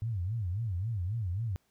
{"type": "tone with vibrato", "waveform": "sine", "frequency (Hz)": 100.9, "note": "G#2", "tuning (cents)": -49, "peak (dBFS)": -30, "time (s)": [0.02, 1.56], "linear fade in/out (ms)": 0, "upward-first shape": "sine", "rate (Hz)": 3.7, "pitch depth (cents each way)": 270, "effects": ["pink hiss -73 dBFS RMS until 1.7 s"]}